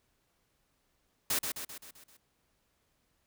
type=noise with echo; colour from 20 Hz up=white; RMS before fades=-30 dBFS; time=1.3-1.39 s; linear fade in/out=5 ms; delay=130 ms; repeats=6; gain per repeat=-5 dB; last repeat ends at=2.17 s; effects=pink hiss -75 dBFS RMS until 3.26 s